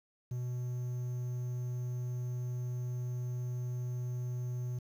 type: tone with quantisation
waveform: triangle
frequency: 123.47 Hz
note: B2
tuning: in tune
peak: -32 dBFS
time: 0.31-4.79 s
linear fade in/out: 5 ms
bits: 10
effects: none